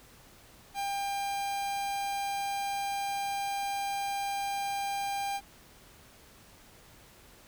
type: tone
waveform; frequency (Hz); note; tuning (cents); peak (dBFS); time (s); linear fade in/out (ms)
45% pulse; 798; G5; +31; -31; 0.74-5.41; 50
effects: pink hiss -56 dBFS RMS until 7.47 s